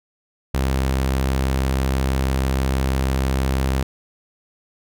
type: tone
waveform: sawtooth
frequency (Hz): 66.2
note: C2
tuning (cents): +21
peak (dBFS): -14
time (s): 0.54-3.83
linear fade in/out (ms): 5
effects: none